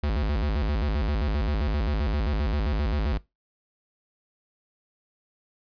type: tone with vibrato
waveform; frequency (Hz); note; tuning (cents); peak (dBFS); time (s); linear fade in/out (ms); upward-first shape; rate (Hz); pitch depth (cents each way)
square; 61.9; B1; +5; -24; 0.03-3.18; 5; square; 7.6; 300
effects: noise-tail reverb RT60 0.2 s tail -20 dB re dry + resampled to 11025 Hz